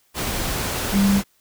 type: tone in noise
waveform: sine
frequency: 198.3 Hz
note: G3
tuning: 20 cents sharp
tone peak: -14 dBFS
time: 0.92-1.22 s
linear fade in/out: 50 ms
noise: pink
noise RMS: -25 dBFS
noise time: 0.14-1.24 s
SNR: +8 dB
effects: white hiss -62 dBFS RMS until 1.4 s